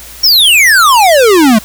square exponential sweep, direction down, 5660 to 206.1 Hz, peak -4 dBFS, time 0.23-1.59 s, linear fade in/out 10 ms, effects added 58 Hz sine -36 dBFS peak until 1.64 s + white hiss -31 dBFS RMS until 1.64 s

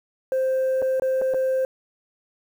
sine tone with dropouts, 523.3 Hz, C5, in tune, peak -17 dBFS, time 0.32-1.65 s, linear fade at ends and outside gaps 1 ms, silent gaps 0.819-0.824 / 0.998-1.021 / 1.215-1.219 / 1.338-1.344 s, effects tanh soft clip ceiling -18 dBFS + 8-bit

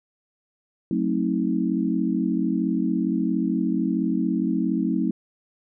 sine chord, F# diminished seventh, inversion none, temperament just, 185 / 222 / 266.4 / 319.7 Hz, F#3 / A3 / C4 / Eb4, 0 / +16 / +31 / +47 cents, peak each -26 dBFS, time 0.91-5.11 s, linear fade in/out 2 ms, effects none

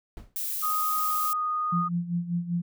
brown noise with exponential decay, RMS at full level -37 dBFS, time 0.17-0.39 s, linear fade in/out 0 ms, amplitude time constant 46 ms
violet noise, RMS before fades -31 dBFS, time 0.36-1.33 s, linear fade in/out 0 ms
sine tone with pitch glide, 1244.5 to 1235.2 Hz, D#6 to D#6, 0 to -13 cents, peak -25 dBFS, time 0.62-1.89 s, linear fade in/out 20 ms, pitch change -13 cents, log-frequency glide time 0.96-1.57 s
sine tone with tremolo, 173.1 Hz, F3, 15 cents flat, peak -23 dBFS, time 1.72-2.62 s, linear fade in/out 10 ms, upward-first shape sine, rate 5.1 Hz, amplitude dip 75%
effects none

